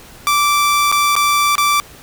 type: tone with dropouts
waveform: sawtooth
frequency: 1168 Hz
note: D6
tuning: 10 cents flat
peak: -8 dBFS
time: 0.27-1.8 s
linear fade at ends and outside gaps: 0 ms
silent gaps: 0.916-0.924 / 1.154-1.164 / 1.554-1.581 s
effects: pink hiss -40 dBFS RMS until 2.02 s